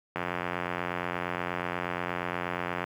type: click train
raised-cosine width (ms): 0.5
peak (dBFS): -15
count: 238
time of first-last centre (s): 0.16-2.841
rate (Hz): 88.4
effects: high-pass 100 Hz 12 dB/octave + 9-bit